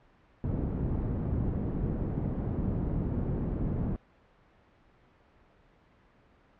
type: low-pass noise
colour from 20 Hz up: white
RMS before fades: -31 dBFS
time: 0.44-3.96 s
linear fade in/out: 0 ms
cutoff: 190 Hz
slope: 12 dB/octave
effects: pink hiss -62 dBFS RMS until 6.59 s + low-pass 2000 Hz 12 dB/octave